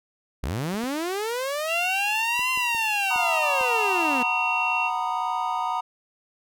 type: linear two-way sweep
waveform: sawtooth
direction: up then down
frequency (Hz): 51.1 to 1035 to 235.9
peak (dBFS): -22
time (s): 0.43-4.23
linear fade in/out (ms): 5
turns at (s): 2.51
type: clicks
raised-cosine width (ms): 2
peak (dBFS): -29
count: 7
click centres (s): 0.743 / 0.838 / 2.393 / 2.575 / 2.748 / 3.16 / 3.611
type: tone with pitch glide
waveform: sine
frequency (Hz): 2753 to 2729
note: F7 to F7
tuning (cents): -25 to -41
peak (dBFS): -24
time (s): 1.67-4.91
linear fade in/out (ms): 50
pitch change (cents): -16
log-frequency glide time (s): 2.66-4.06
type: chord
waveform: triangle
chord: B major seventh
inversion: second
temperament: just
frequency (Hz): 740.8 / 926 / 987.8 / 1234.7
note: F#5 / A#5 / B5 / D#6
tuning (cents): +2 / -12 / 0 / -14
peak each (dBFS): -28 / -26 / -29 / -29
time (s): 3.1-5.81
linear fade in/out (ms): 10
effects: none